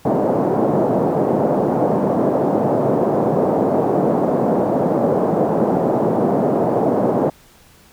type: band-pass noise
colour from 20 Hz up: white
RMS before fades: -17 dBFS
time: 0.05-7.3 s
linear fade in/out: 5 ms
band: 140 to 690 Hz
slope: 24 dB/octave
effects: pink hiss -49 dBFS RMS until 7.92 s